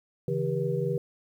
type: tone cluster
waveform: sine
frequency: 139 / 162.7 / 394.1 / 481.6 Hz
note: C#3 / E3 / G4 / B4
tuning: +5 / -22 / +9 / -44 cents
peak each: -31 dBFS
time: 0.28-0.98 s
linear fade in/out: 2 ms
effects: 10-bit